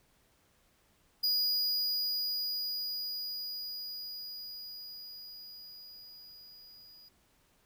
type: tone with level ramp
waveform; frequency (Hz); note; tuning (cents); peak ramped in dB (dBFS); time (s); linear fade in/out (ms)
square; 4904; D#8; -26; -27 to -54; 1.23-7.09; 10
effects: pink hiss -69 dBFS RMS until 7.65 s